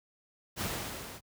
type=noise with level ramp; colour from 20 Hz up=pink; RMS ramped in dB=-32 to -46 dBFS; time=0.56-1.21 s; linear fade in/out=50 ms; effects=high-pass 60 Hz 12 dB/octave